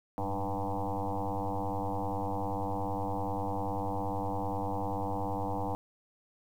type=tone with frequency modulation; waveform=sine; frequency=395.2 Hz; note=G4; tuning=14 cents sharp; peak=-30 dBFS; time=0.18-5.75 s; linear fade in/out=0 ms; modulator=97.5 Hz; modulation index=5.6; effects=10-bit